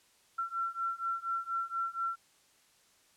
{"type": "beating tone pair", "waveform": "sine", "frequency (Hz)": [1353, 1357.2], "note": ["E6", "F6"], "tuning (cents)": [45, -50], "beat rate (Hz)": 4.2, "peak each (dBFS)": [-36, -35], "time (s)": [0.38, 2.16], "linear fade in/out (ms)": 10, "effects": ["white hiss -66 dBFS RMS until 3.16 s", "low-pass 10000 Hz 12 dB/octave"]}